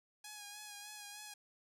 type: tone with vibrato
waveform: 5% pulse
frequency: 830.6 Hz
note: G#5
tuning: in tune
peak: -36 dBFS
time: 0.24-1.34 s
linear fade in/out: 5 ms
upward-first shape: sine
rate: 3.3 Hz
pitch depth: 32 cents each way
effects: none